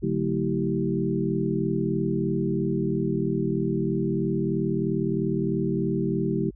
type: tone cluster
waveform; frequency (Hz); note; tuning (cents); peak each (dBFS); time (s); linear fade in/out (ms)
sine; 140.8 / 180.4 / 220.6 / 326 / 389.1; C#3 / F#3 / A3 / E4 / G4; +27 / -44 / +5 / -19 / -13; -29; 0.02-6.51; 20
effects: added 50 Hz sine -44 dBFS peak until 6.55 s